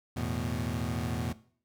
25% pulse chord, E suspended fourth, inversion none, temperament equal, 82.41 / 110 / 123.47 Hz, E2 / A2 / B2, 0 / 0 / 0 cents, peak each -32 dBFS, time 0.16-1.33 s, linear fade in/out 10 ms, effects noise-tail reverb RT60 0.5 s tail -18 dB re dry

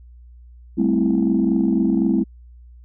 sine chord, A minor seventh, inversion third, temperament equal, 196 / 220 / 261.6 / 329.6 Hz, G3 / A3 / C4 / E4, 0 / 0 / 0 / 0 cents, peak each -20 dBFS, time 0.77-2.24 s, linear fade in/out 20 ms, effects tanh soft clip ceiling -8 dBFS + added 60 Hz sine -41 dBFS peak until 2.84 s

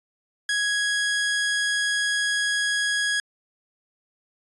sawtooth tone, 1661.2 Hz, G#6, in tune, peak -18 dBFS, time 0.49-3.2 s, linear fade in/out 2 ms, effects resampled to 24000 Hz

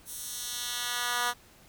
10% pulse tone with high-pass filter sweep, 242.7 Hz, B3, 30 cents flat, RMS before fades -33 dBFS, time 0.05-1.34 s, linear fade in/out 50 ms, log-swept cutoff 10000 to 970 Hz, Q 0.85, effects pink hiss -57 dBFS RMS until 1.68 s

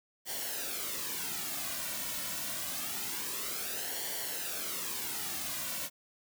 white noise with flanger, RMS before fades -37 dBFS, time 0.25-5.9 s, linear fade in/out 50 ms, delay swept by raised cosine 0.78 to 2.48 ms, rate 0.26 Hz, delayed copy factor -0.65, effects none

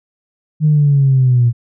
sine linear sweep, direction down, 155.56 to 116.8 Hz, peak -7 dBFS, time 0.6-1.53 s, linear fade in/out 50 ms, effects tanh soft clip ceiling -3 dBFS

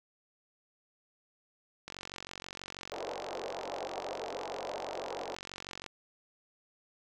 click train, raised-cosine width 0.2 ms, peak -24 dBFS, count 185, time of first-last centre 1.88-5.863 s, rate 46.2 Hz
white band-pass noise, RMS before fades -40 dBFS, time 2.92-5.35 s, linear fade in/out 0 ms, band 400 to 770 Hz, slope 24 dB/octave
effects none

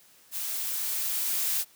blue noise with level ramp, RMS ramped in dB -33 to -27 dBFS, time 0.31-1.65 s, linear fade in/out 50 ms, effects white hiss -58 dBFS RMS until 1.75 s + high-pass 80 Hz 12 dB/octave

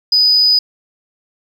sine tone, 4978 Hz, D#8, in tune, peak -7 dBFS, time 0.12-0.59 s, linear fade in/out 5 ms, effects tanh soft clip ceiling -4 dBFS + 8-bit

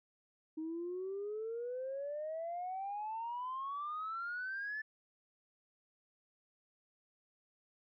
sine exponential sweep, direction up, 311.1 to 1760 Hz, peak -37 dBFS, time 0.57-4.82 s, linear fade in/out 10 ms, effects tanh soft clip ceiling -34 dBFS

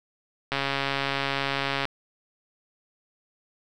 click train, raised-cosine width 0.3 ms, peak -10 dBFS, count 185, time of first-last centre 0.52-1.853 s, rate 138 Hz, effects none

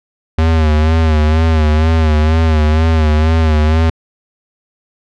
square tone with vibrato, 78.7 Hz, D#2, 20 cents sharp, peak -9 dBFS, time 0.38-3.9 s, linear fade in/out 5 ms, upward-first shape sine, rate 2.1 Hz, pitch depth 61 cents each way, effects low-pass 4000 Hz 12 dB/octave

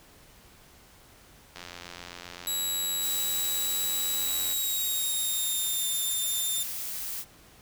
click train, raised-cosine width 0.2 ms, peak -23 dBFS, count 261, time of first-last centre 1.56-4.525 s, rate 87.7 Hz
10% pulse tone with pitch glide, 3900 to 3597 Hz, B7 to A7, -23 to +37 cents, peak -21 dBFS, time 2.47-6.63 s, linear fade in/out 2 ms, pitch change -140 cents, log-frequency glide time 4.21-5.89 s
blue noise, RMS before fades -35 dBFS, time 3-7.25 s, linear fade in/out 50 ms
effects pink hiss -55 dBFS RMS until 7.61 s

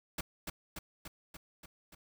pink noise with echo, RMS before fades -37 dBFS, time 0.18-0.21 s, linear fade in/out 5 ms, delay 290 ms, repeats 6, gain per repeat -3 dB, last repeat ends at 1.95 s, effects none

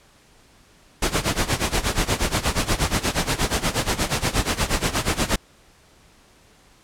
pink noise with tremolo, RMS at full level -19 dBFS, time 1.02-5.36 s, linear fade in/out 5 ms, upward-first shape sine, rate 8.4 Hz, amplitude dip 85%, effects pink hiss -54 dBFS RMS until 6.83 s + low-pass 10000 Hz 12 dB/octave

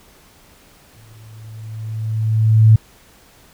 sine tone with exponential growth, 110 Hz, A2, in tune, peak -4 dBFS, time 0.96-2.76 s, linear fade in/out 5 ms, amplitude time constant 390 ms, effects pink hiss -49 dBFS RMS until 3.53 s

